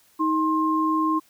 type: tone pair together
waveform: sine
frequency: 315.4 / 1061 Hz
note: D#4 / C6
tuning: +24 / +24 cents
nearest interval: octave + major sixth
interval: 2100 cents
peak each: -22 dBFS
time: 0.19-1.2 s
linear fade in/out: 20 ms
effects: white hiss -59 dBFS RMS until 1.29 s